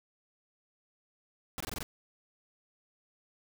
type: noise bursts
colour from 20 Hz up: pink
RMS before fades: -38 dBFS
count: 6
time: 1.58-1.829 s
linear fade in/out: 0 ms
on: 24 ms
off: 21 ms
effects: none